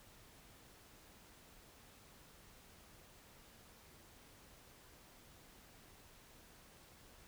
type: silence
effects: pink hiss -62 dBFS RMS until 7.27 s